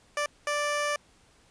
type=tone bursts at uneven times; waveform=15% pulse; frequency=587.3 Hz; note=D5; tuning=in tune; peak=-20 dBFS; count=2; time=0.17-0.26 / 0.47-0.96 s; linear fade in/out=2 ms; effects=pink hiss -61 dBFS RMS until 1.5 s + resampled to 22050 Hz